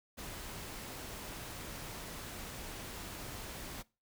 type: noise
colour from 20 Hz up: pink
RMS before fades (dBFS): -45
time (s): 0.17-3.83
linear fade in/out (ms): 20
effects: noise-tail reverb RT60 0.3 s tail -22 dB re dry